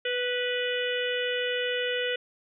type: harmonic tone with a mistuned harmonic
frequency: 493.9 Hz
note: B4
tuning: in tune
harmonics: 1 / 3 / 4 / 5 / 6 / 7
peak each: -29 / -34 / -35 / -37 / -33 / -40 dBFS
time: 0.05-2.16 s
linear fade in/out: 5 ms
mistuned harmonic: 4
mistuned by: -16 cents
effects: none